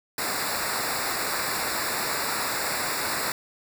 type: noise with comb filter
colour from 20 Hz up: pink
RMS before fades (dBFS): -28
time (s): 0.18-3.32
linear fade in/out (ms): 2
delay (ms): 0.32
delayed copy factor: -1
effects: none